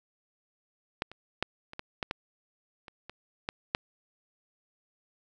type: clicks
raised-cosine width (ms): 0.3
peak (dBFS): -13 / -29 / -11 / -27 / -20 / -15 / -15 / -29 / -26 / -15 / -9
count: 11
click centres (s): 1.021 / 1.116 / 1.426 / 1.734 / 1.794 / 2.028 / 2.111 / 2.882 / 3.096 / 3.489 / 3.749
effects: none